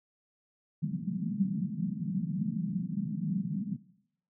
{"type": "band-pass noise", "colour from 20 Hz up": "pink", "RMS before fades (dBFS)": -33, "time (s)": [0.82, 3.77], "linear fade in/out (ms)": 10, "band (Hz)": [160, 210], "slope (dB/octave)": 48, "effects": ["noise-tail reverb RT60 0.7 s tail -17 dB re dry"]}